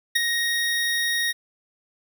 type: tone with ADSR envelope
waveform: 25% pulse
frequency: 1871 Hz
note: A#6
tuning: 6 cents sharp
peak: -12 dBFS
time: 0.15-1.33 s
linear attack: 11 ms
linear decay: 16 ms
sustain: -6 dB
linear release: 25 ms
effects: 9-bit